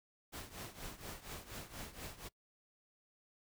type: noise with tremolo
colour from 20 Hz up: pink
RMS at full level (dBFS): -45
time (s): 0.32-2.29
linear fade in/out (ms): 20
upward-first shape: triangle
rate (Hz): 4.2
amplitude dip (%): 85
effects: noise-tail reverb RT60 0.1 s tail -22 dB re dry